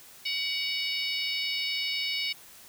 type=harmonic tone with a mistuned harmonic; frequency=752 Hz; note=F#5; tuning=28 cents sharp; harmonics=3 / 4 / 5 / 6 / 7; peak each=-33 / -34 / -35 / -36 / -36 dBFS; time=0.25-2.33 s; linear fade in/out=10 ms; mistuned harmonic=4; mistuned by=-48 cents; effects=white hiss -51 dBFS RMS until 2.68 s